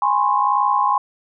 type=tone cluster; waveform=sine; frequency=826 / 1018 / 1080 Hz; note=G#5 / C6 / C#6; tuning=-10 / -48 / -45 cents; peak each=-19 dBFS; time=0.02-0.98 s; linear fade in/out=2 ms; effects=none